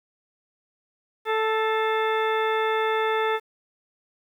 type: harmonic tone with a mistuned harmonic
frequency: 440 Hz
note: A4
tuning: in tune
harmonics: 1 / 2 / 3 / 4 / 5 / 6 / 8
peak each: -24 / -27 / -29 / -31 / -34 / -38 / -37 dBFS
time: 1.25-3.4 s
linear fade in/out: 50 ms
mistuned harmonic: 5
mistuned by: -50 cents
effects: 9-bit